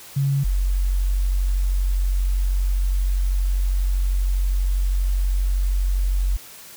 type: tone pair in turn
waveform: sine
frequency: 138.59 / 46.25 Hz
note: C#3 / F#1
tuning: 0 / 0 cents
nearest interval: octave + perfect fifth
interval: 1900 cents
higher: first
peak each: -17 dBFS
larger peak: neither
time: 0.16-0.44 / 0.44-6.37 s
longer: second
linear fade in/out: 10 ms
effects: white hiss -42 dBFS RMS until 6.76 s